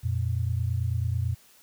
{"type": "tone pair together", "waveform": "sine", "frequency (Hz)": [88.7, 117.83], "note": ["F2", "A#2"], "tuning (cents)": [27, 19], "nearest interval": "perfect fourth", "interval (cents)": 492, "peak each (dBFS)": -27, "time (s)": [0.03, 1.35], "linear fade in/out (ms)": 20, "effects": ["white hiss -57 dBFS RMS until 1.62 s"]}